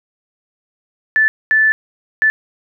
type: tone bursts at uneven times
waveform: sine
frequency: 1752 Hz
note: A6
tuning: 8 cents flat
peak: -9 dBFS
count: 3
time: 1.16-1.28 / 1.51-1.72 / 2.22-2.3 s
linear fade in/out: 0 ms
effects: none